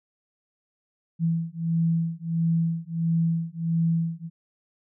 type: beating tone pair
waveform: sine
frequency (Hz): 164.81 / 166.31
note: E3 / E3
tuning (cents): 0 / +16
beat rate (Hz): 1.5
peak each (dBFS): -25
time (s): 1.19-4.3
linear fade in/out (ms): 50
effects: none